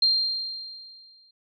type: tone with exponential decay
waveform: sine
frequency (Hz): 4186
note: C8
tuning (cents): 0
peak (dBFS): -16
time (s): 0.02-1.31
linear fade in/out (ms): 5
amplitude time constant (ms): 280
effects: none